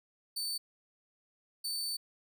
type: tone bursts at uneven times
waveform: sawtooth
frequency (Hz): 4538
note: C#8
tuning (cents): +40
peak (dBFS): -31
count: 2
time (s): 0.36-0.58 / 1.64-1.97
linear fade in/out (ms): 10
effects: none